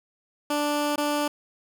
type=tone with dropouts; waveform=15% pulse; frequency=293.7 Hz; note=D4; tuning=in tune; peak=-17 dBFS; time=0.5-1.28 s; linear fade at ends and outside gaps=5 ms; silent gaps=0.96-0.978 s; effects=none